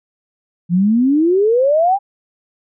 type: exponential sweep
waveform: sine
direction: up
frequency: 167.2 to 820 Hz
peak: -10 dBFS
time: 0.69-1.99 s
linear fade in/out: 50 ms
effects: none